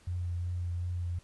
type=tone with vibrato; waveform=sine; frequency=88 Hz; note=F2; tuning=14 cents sharp; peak=-31 dBFS; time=0.07-1.19 s; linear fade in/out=5 ms; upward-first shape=triangle; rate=2.7 Hz; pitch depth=23 cents each way; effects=pink hiss -62 dBFS RMS until 1.23 s + resampled to 24000 Hz